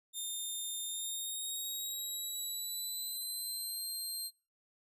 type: tone with pitch glide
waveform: 10% pulse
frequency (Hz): 3632 to 4172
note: A#7 to C8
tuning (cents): -46 to -6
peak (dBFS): -30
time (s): 0.13-4.31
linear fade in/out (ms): 50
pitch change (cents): +240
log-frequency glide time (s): 0.84-3.83
effects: noise-tail reverb RT60 0.3 s tail -22 dB re dry + resampled to 32000 Hz